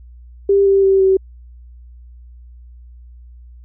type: tone with pitch steps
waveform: sine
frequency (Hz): 397 / 392 / 387 / 382.1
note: G4 / G4 / G4 / G4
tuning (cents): +22 / 0 / -22 / -44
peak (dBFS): -9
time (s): 0.49-1.17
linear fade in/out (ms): 5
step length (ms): 170
effects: added 60 Hz sine -37 dBFS peak until 3.64 s